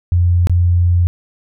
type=tone with dropouts; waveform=sine; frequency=87.7 Hz; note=F2; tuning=8 cents sharp; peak=-9 dBFS; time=0.12-1.07 s; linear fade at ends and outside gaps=0 ms; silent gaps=0.471-0.496 s; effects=none